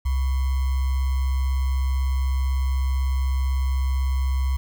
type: tone with sample-and-hold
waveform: sine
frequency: 66 Hz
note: C2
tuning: 16 cents sharp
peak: -19 dBFS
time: 0.05-4.57 s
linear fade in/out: 10 ms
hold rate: 1050 Hz
effects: none